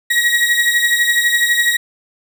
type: beating tone pair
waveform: 35% pulse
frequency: 1900 / 1912 Hz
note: A#6 / A#6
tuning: +33 / +43 cents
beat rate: 12 Hz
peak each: -12 / -16 dBFS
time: 0.1-1.77 s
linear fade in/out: 10 ms
effects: none

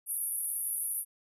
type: band-pass noise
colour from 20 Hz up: white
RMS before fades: -34 dBFS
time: 0.06-1.05 s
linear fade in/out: 50 ms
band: 9800 to 12000 Hz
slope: 96 dB/octave
effects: none

